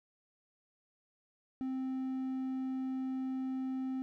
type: tone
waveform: triangle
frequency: 261.6 Hz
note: C4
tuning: in tune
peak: -32 dBFS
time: 1.61-4.02 s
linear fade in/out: 0 ms
effects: none